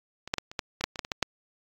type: clicks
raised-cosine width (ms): 0.2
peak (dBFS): -22 / -8 / -11 / -25 / -11 / -15 / -7 / -21 / -12 / -20 / -11 / -6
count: 12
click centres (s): 0.276 / 0.339 / 0.383 / 0.515 / 0.592 / 0.81 / 0.84 / 0.958 / 0.992 / 1.049 / 1.118 / 1.227
effects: AAC 48 kbps